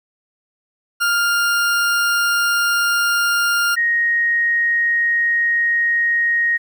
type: tone pair in turn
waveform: 40% pulse / sine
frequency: 1403 / 1872.8 Hz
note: F6 / A#6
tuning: +8 / +8 cents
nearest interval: perfect fourth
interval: 500 cents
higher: second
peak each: -14 dBFS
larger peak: neither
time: 1-3.76 / 3.76-6.58 s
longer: second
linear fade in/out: 20 ms
effects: 9-bit